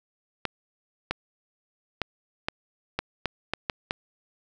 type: clicks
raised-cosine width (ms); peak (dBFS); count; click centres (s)
0.3; -10; 9; 0.453 / 1.11 / 2.017 / 2.485 / 2.99 / 3.257 / 3.536 / 3.698 / 3.909
effects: none